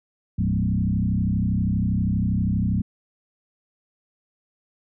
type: tone with frequency modulation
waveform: sine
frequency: 145 Hz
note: D3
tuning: 22 cents flat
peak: -19 dBFS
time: 0.38-2.82 s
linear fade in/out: 10 ms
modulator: 32.5 Hz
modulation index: 2.5
effects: none